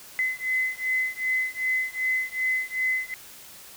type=beating tone pair; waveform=sine; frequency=2033 / 2035.6 Hz; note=B6 / C7; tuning=+50 / -48 cents; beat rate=2.6 Hz; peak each=-27 dBFS; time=0.19-3.14 s; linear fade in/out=0 ms; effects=white hiss -46 dBFS RMS until 3.76 s